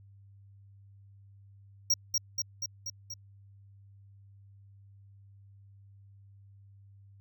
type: tone with echo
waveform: square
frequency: 5630 Hz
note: F8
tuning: 13 cents sharp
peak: -23 dBFS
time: 1.9-1.94 s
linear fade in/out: 5 ms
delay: 240 ms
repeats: 5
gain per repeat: -3 dB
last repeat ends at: 3.14 s
effects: added 99 Hz sine -53 dBFS peak until 7.2 s